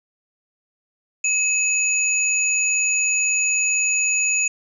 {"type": "tone pair together", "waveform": "sine", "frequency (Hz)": [2563, 6842], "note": ["E7", "A8"], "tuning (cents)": [-49, -49], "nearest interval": "octave + perfect fourth", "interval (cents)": 1700, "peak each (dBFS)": -20, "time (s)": [1.24, 4.48], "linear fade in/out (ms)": 5, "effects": []}